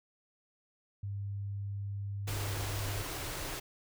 sine tone, 100 Hz, G2, 35 cents sharp, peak -35 dBFS, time 1.03-3.02 s, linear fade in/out 5 ms
pink band-stop noise, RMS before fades -39 dBFS, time 2.27-3.6 s, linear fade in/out 10 ms, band 160 to 260 Hz, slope 96 dB/octave
effects none

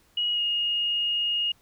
sine tone with pitch glide, 2900 to 2858 Hz, F#7 to F7, -35 to +39 cents, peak -23 dBFS, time 0.17-1.52 s, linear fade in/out 5 ms, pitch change -26 cents, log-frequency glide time 0.33-0.41 s, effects pink hiss -62 dBFS RMS until 1.61 s

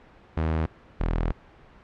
sawtooth tone pair in turn, 79.8 / 40.95 Hz, D#2 / E1, +44 / -11 cents, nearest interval octave, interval 1155 cents, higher first, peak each -19 dBFS, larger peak neither, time 0.37-0.66 / 1-1.32 s, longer second, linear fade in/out 0 ms, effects pink hiss -52 dBFS RMS until 1.83 s + low-pass 2000 Hz 12 dB/octave

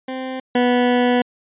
20% pulse tone pair in turn, 260 / 246 Hz, C4 / B3, -11 / -7 cents, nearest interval minor second, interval 96 cents, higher first, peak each -20 / -9 dBFS, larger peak second, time 0.08-0.4 / 0.55-1.22 s, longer second, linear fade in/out 5 ms, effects resampled to 8000 Hz

